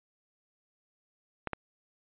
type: clicks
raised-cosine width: 0.5 ms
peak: -17 dBFS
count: 2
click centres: 1.473 / 1.533 s
effects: resampled to 8000 Hz